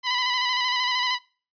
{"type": "tone with vibrato", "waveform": "10% pulse", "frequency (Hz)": 999, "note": "B5", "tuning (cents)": 20, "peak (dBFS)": -13, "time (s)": [0.03, 1.19], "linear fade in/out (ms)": 50, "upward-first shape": "square", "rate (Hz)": 13, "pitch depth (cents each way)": 32, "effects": ["noise-tail reverb RT60 0.4 s tail -25 dB re dry", "resampled to 11025 Hz"]}